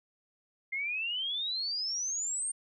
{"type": "exponential sweep", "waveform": "sine", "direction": "up", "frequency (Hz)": [2093, 8870], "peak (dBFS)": -31, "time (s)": [0.72, 2.52], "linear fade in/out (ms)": 10, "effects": []}